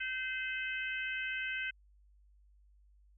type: harmonic tone with a mistuned harmonic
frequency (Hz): 516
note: C5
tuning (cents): -24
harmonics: 3 / 4 / 5 / 6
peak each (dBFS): -38 / -41 / -40 / -46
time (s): 0-1.71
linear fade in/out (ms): 10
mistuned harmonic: 6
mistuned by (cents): -19
effects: added 50 Hz sine -61 dBFS peak until 3.17 s